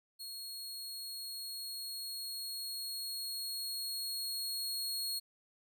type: tone with level ramp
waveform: sawtooth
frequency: 4307 Hz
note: C8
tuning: 49 cents sharp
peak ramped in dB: -40 to -32 dBFS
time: 0.19-5.2 s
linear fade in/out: 20 ms
effects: none